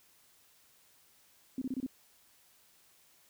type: tone bursts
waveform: sine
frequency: 260 Hz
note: C4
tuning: 11 cents flat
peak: -32 dBFS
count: 5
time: 1.58-1.864 s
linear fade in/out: 2 ms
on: 36 ms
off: 26 ms
effects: white hiss -65 dBFS RMS until 3.29 s